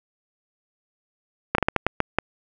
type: slowing click train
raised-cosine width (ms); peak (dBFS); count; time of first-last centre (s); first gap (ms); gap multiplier
0.5; -3; 8; 1.55-2.186; 33; 1.33
effects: none